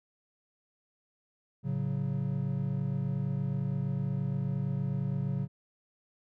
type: chord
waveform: triangle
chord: F# minor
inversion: first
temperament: equal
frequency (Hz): 110 / 138.59 / 185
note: A2 / C#3 / F#3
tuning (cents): 0 / 0 / 0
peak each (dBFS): -35 / -29 / -33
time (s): 1.63-5.48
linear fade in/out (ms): 50
effects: none